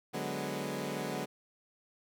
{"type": "chord", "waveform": "15% pulse", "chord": "G# half-diminished seventh", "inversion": "second", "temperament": "equal", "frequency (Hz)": [146.83, 185, 207.7, 246.9], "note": ["D3", "F#3", "G#3", "B3"], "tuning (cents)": [0, 0, 0, 0], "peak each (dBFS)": -34, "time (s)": [0.13, 1.26], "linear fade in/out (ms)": 20, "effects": []}